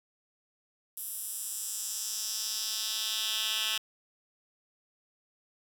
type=tone with high-pass filter sweep; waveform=10% pulse; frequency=218.1 Hz; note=A3; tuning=15 cents flat; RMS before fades=-34 dBFS; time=0.97-3.78 s; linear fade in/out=5 ms; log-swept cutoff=11000 to 2700 Hz; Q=2; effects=none